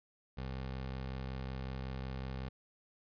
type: tone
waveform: 20% pulse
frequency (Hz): 65.41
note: C2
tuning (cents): 0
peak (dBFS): -34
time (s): 0.37-2.49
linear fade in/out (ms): 10
effects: resampled to 11025 Hz